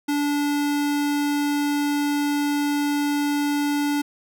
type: tone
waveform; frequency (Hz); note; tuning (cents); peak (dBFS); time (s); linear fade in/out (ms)
square; 290; D4; -22; -21; 0.08-4.02; 10
effects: none